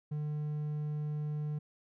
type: tone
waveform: triangle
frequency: 150 Hz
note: D3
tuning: 37 cents sharp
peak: -31 dBFS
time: 0.11-1.59 s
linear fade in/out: 10 ms
effects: none